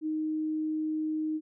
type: tone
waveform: sine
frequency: 311.1 Hz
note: D#4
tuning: in tune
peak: -28 dBFS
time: 0.01-1.41 s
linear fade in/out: 50 ms
effects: none